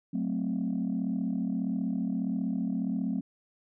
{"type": "chord", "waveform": "sine", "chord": "F# diminished", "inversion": "none", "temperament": "equal", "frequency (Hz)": [185, 220, 261.6], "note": ["F#3", "A3", "C4"], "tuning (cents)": [0, 0, 0], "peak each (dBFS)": -31, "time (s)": [0.13, 3.21], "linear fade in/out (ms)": 10, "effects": ["tanh soft clip ceiling -22 dBFS"]}